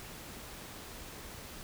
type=silence; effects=pink hiss -47 dBFS RMS until 1.63 s